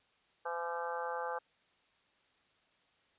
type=harmonic tone with a mistuned harmonic; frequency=170 Hz; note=F3; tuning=46 cents flat; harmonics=3 / 4 / 5 / 6 / 7 / 8 / 9; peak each=-40 / -47 / -40 / -48 / -43 / -49 / -45 dBFS; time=0.45-1.39 s; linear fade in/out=10 ms; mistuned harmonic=9; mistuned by=+19 cents; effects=white hiss -71 dBFS RMS until 3.18 s + resampled to 8000 Hz